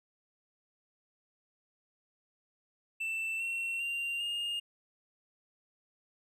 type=tone with pitch steps; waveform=triangle; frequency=2665 / 2719 / 2775 / 2832 Hz; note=E7 / F7 / F7 / F7; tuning=+18 / -47 / -12 / +23 cents; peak=-31 dBFS; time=3-4.6 s; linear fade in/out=10 ms; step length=400 ms; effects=none